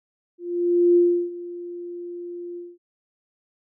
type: tone with ADSR envelope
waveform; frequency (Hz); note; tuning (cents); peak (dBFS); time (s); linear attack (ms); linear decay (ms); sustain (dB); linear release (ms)
sine; 349.2; F4; 0; -12; 0.38-2.78; 580; 340; -19; 210
effects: none